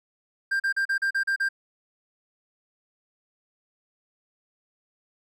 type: tone bursts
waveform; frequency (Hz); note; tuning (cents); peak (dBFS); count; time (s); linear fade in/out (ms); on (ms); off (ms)
triangle; 1588; G6; +22; -20; 8; 0.51-1.489; 10; 90; 37
effects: none